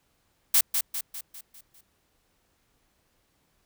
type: noise with echo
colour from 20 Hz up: blue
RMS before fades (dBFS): -19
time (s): 0.54-0.61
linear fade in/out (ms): 5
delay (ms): 200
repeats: 6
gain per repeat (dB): -6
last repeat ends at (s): 1.81
effects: pink hiss -70 dBFS RMS until 3.65 s